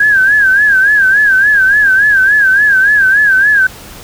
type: tone with vibrato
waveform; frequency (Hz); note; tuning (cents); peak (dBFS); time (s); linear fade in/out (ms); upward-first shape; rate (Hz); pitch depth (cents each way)
sine; 1617; G#6; -47; -5; 0-3.67; 5; sine; 3.5; 110
effects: pink hiss -32 dBFS RMS until 4.03 s